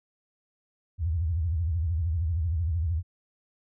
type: tone with vibrato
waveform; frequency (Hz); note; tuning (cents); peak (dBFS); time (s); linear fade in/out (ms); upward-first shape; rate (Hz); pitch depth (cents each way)
sine; 82.4; E2; 0; -24; 0.98-3.03; 50; sine; 13; 180
effects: none